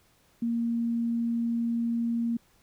sine tone, 233.1 Hz, A#3, in tune, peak -25 dBFS, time 0.42-2.37 s, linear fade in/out 5 ms, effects pink hiss -64 dBFS RMS until 2.62 s

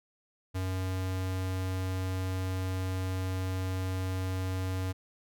square tone, 93.4 Hz, F#2, 17 cents sharp, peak -31 dBFS, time 0.54-4.93 s, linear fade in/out 20 ms, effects none

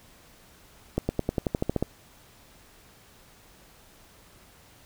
accelerating click train, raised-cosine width 2 ms, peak -11 dBFS, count 11, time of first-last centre 0.98-1.826 s, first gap 110 ms, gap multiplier 0.94, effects pink hiss -55 dBFS RMS until 4.85 s

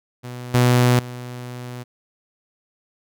sawtooth tone with level steps, 123.47 Hz, B2, in tune, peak -27 / -9 / -27 dBFS, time 0.23-1.84 s, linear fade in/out 20 ms, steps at 0.54 / 0.99 s, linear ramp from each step 5 ms, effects none

